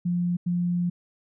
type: tone bursts at uneven times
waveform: sine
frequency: 175.6 Hz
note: F3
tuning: 10 cents sharp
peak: -22 dBFS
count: 2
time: 0.05-0.37 / 0.46-0.9 s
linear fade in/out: 10 ms
effects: none